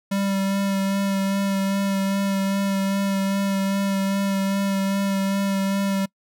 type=tone with vibrato; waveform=square; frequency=196 Hz; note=G3; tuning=in tune; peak=-21 dBFS; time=0.11-6.06 s; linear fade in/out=10 ms; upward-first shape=sine; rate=2.5 Hz; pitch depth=16 cents each way; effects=noise-tail reverb RT60 0.1 s tail -25 dB re dry